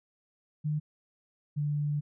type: tone pair in turn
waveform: sine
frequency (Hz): 151.1 / 147.14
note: D3 / D3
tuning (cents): +50 / +4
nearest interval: unison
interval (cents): 46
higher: first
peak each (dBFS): -27 / -27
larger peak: neither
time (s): 0.64-0.8 / 1.56-2.01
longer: second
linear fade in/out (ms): 20
effects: none